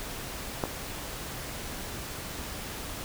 clicks, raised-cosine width 1 ms, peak -13 / -23 dBFS, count 2, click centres 0.638 / 0.655 s, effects pink hiss -38 dBFS RMS until 3.04 s

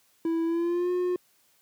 triangle tone with pitch glide, 329.6 to 359.4 Hz, E4 to F4, 0 to +50 cents, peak -22 dBFS, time 0.25-1.16 s, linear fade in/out 2 ms, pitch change +150 cents, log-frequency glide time 0.45-0.91 s, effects white hiss -65 dBFS RMS until 1.61 s + high-pass 100 Hz 12 dB/octave

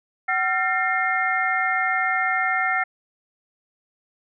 sine tone cluster, 753 / 1373 / 1807 / 2123 Hz, F#5 / F6 / A6 / C7, +30 / -30 / +46 / +25 cents, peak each -25 dBFS, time 0.28-2.84 s, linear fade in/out 10 ms, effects none

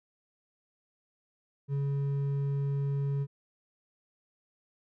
triangle tone with hard clipping, 140 Hz, C#3, 18 cents sharp, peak -29 dBFS, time 1.68-3.27 s, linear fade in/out 50 ms, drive 8 dB, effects none

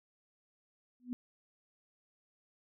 sine tone with exponential growth, 246.9 Hz, B3, in tune, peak -31 dBFS, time 1-1.13 s, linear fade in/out 0 ms, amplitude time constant 28 ms, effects none

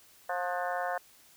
harmonic tone with a mistuned harmonic, 177.8 Hz, F3, 31 cents sharp, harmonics 3 / 4 / 5 / 6 / 7 / 8 / 9 / 10, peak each -37 / -33 / -41 / -40 / -44 / -40 / -44 / -42 dBFS, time 0.29-0.98 s, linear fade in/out 5 ms, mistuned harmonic 8, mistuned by +66 cents, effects white hiss -59 dBFS RMS until 1.36 s

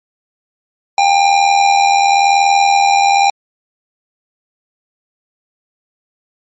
square tone with amplitude modulation, 799 Hz, G5, 33 cents sharp, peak -6 dBFS, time 0.98-3.3 s, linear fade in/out 2 ms, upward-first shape sine, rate 80.9 Hz, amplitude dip 60%, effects MP3 32 kbps

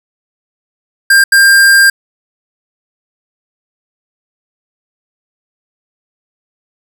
square tone bursts at uneven times, 1597 Hz, G6, 32 cents sharp, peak -4 dBFS, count 2, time 1.1-1.24 / 1.32-1.9 s, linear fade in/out 5 ms, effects none

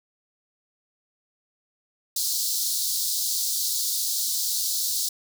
pink high-pass noise, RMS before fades -26 dBFS, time 2.16-5.09 s, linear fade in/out 5 ms, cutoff 4000 Hz, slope 48 dB/octave, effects none

